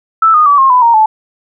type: tone with pitch steps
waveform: sine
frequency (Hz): 1318.5 / 1230.2 / 1147.8 / 1071 / 999.2 / 932.3 / 869.9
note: E6 / D#6 / D6 / C6 / B5 / A#5 / A5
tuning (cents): 0 / -20 / -40 / +40 / +20 / 0 / -20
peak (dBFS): -4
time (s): 0.22-1.06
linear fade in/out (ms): 5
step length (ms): 120
effects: none